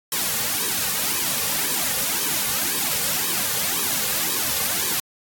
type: noise with flanger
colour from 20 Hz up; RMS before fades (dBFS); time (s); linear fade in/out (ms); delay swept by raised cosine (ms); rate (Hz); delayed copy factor
white; -23; 0.12-5; 2; 1.4 to 3.1; 1.9; -0.85
effects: AAC 64 kbps